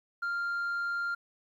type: tone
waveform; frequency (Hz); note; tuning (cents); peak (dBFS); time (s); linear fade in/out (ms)
sine; 1395; F6; -2; -27; 0.22-1.15; 10
effects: tanh soft clip ceiling -29 dBFS + 11-bit